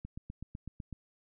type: click train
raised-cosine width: 5 ms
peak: -29 dBFS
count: 8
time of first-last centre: 0.05-0.927 s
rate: 7.98 Hz
effects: none